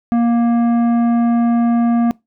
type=tone with tanh clipping; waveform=sine; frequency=235 Hz; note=A#3; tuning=14 cents sharp; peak=-13 dBFS; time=0.12-2.11 s; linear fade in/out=0 ms; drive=11 dB; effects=noise-tail reverb RT60 0.2 s tail -23 dB re dry